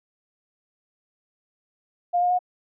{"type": "tone with pitch steps", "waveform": "sine", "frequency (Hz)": [704, 713.8, 723.8], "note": ["F5", "F5", "F#5"], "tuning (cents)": [14, 38, -38], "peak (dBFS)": -18, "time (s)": [2.13, 2.391], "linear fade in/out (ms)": 20, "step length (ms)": 87, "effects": []}